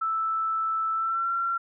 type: tone with pitch glide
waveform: sine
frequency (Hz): 1318.5 to 1365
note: E6 to F6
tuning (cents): 0 to -40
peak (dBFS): -24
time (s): 0.01-1.58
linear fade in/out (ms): 10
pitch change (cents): +60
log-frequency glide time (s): 0.93-1.31
effects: none